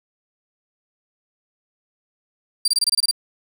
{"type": "tone bursts", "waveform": "30% pulse", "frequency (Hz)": 4707, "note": "D8", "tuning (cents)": 3, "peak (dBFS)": -12, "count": 9, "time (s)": [2.65, 3.112], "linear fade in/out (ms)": 5, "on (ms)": 30, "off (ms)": 24, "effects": ["7-bit"]}